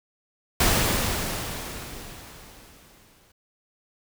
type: noise with exponential decay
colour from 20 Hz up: pink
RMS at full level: -19 dBFS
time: 0.6-3.32 s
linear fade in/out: 5 ms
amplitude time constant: 590 ms
effects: none